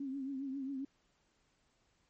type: tone with vibrato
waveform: sine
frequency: 271.1 Hz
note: C#4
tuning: 38 cents flat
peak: -37 dBFS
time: 0-0.85 s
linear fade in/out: 5 ms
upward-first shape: triangle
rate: 7.4 Hz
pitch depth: 83 cents each way
effects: pink hiss -75 dBFS RMS until 2.09 s + MP3 32 kbps